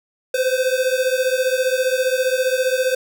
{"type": "beating tone pair", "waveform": "square", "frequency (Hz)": [508, 523], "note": ["B4", "C5"], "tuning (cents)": [49, -1], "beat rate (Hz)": 15, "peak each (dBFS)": [-20, -21], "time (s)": [0.34, 2.95], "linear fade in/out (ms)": 5, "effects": []}